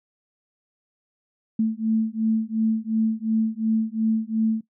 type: beating tone pair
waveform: sine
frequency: 220 / 222.8 Hz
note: A3 / A3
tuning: 0 / +22 cents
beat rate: 2.8 Hz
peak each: -23 dBFS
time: 1.59-4.61 s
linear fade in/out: 5 ms
effects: noise-tail reverb RT60 0.1 s tail -17 dB re dry